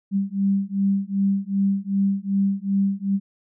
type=beating tone pair; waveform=sine; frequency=195.6 / 198.2 Hz; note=G3 / G3; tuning=-4 / +19 cents; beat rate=2.6 Hz; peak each=-22 dBFS; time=0.11-3.2 s; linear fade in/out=50 ms; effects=none